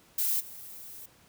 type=noise with level steps; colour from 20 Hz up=violet; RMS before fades=-28 / -45 dBFS; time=0.18-1.06 s; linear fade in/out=5 ms; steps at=0.39 s; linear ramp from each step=20 ms; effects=pink hiss -60 dBFS RMS until 1.28 s + high-pass 60 Hz 12 dB/octave